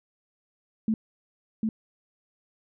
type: tone with echo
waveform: sine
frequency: 220 Hz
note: A3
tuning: in tune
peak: -21 dBFS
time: 0.88-0.94 s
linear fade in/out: 2 ms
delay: 750 ms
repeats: 1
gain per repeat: -2 dB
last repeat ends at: 1.69 s
effects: none